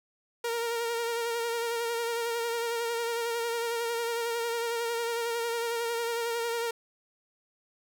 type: tone with vibrato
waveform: sawtooth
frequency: 466.2 Hz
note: A#4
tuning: in tune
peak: -25 dBFS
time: 0.44-6.71 s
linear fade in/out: 5 ms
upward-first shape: sine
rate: 11 Hz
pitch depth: 30 cents each way
effects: none